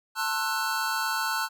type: chord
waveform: square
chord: F# half-diminished seventh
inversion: first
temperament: just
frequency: 888 / 1065.6 / 1332 / 1480 Hz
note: A5 / C6 / E6 / F#6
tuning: +16 / +31 / +18 / 0 cents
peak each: -32 / -36 / -33 / -31 dBFS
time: 0.15-1.49 s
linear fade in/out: 50 ms
effects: none